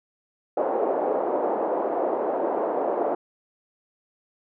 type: band-pass noise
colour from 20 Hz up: white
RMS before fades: -25 dBFS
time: 0.57-3.15 s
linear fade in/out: 5 ms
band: 340 to 730 Hz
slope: 24 dB/octave
effects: none